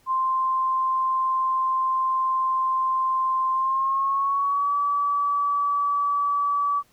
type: tone with pitch glide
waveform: sine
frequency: 1046.5 to 1147.8 Hz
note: C6 to D6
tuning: 0 to -40 cents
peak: -20 dBFS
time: 0.06-6.83 s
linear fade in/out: 50 ms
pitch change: +160 cents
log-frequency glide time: 3.53-4.75 s
effects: pink hiss -61 dBFS RMS until 6.92 s